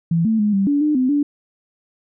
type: tone with pitch steps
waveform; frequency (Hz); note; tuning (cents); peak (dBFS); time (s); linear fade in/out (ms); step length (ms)
sine; 166.7 / 221.8 / 209.1 / 195.9 / 287.1 / 301.1 / 256.2 / 289.5; E3 / A3 / G#3 / G3 / D4 / D4 / C4 / D4; +20 / +14 / +12 / -1 / -39 / +43 / -36 / -25; -14; 0.11-1.23; 5; 140
effects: none